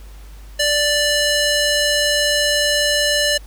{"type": "tone with band-pass filter", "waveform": "square", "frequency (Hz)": 587.3, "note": "D5", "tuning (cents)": 0, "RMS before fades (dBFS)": -17, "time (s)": [0.59, 3.38], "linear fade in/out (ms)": 10, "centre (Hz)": 4600, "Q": 0.66, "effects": ["added 50 Hz sine -35 dBFS peak until 3.46 s", "pink hiss -48 dBFS RMS until 3.46 s"]}